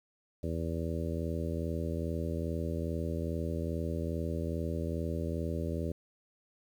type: harmonic tone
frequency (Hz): 82.41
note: E2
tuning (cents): 0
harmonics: 1 / 2 / 3 / 4 / 5 / 6 / 7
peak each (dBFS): -35 / -38 / -40 / -41 / -42 / -43 / -43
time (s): 0.43-5.92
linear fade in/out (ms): 5
effects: 10-bit